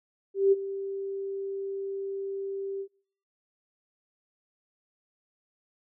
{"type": "tone with ADSR envelope", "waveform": "sine", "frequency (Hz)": 392, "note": "G4", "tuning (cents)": 0, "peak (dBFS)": -16, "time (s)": [0.34, 2.88], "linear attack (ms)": 180, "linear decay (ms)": 27, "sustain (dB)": -15, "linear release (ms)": 72, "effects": ["noise-tail reverb RT60 0.6 s tail -26 dB re dry"]}